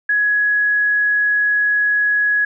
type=tone; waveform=sine; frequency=1676 Hz; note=G#6; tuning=15 cents sharp; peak=-13 dBFS; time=0.09-2.45 s; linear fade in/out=5 ms; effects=none